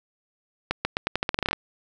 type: accelerating click train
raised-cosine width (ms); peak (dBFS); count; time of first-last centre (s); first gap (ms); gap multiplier
0.3; -7; 14; 0.71-1.53; 140; 0.85
effects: none